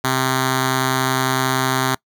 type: tone with notch filter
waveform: 5% pulse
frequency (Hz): 130.81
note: C3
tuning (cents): 0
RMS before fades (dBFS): -19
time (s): 0.04-1.95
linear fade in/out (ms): 5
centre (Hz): 530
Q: 1.6
effects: noise-tail reverb RT60 0.1 s tail -24 dB re dry